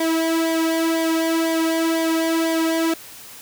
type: tone with flanger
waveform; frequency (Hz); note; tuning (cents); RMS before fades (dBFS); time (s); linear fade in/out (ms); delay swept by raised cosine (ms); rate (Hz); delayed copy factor
sawtooth; 326.2; E4; -18; -20; 0-2.94; 5; 0.72 to 2.32; 2; -0.75
effects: white hiss -40 dBFS RMS until 3.41 s + high-pass 60 Hz 12 dB/octave